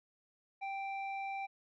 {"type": "tone with low-pass filter", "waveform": "square", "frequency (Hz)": 784, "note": "G5", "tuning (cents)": 0, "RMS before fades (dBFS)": -40, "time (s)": [0.61, 1.47], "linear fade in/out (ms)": 20, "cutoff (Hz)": 1900, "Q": 9.8, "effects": []}